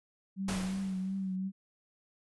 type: tone with vibrato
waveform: sine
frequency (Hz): 190.3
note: F#3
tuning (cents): +49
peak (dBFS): -32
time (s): 0.36-1.52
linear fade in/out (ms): 50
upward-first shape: triangle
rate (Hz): 2.8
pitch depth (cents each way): 42
type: noise with exponential decay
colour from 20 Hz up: pink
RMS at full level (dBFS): -35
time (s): 0.48-1.36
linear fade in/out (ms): 5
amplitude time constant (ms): 190
effects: resampled to 24000 Hz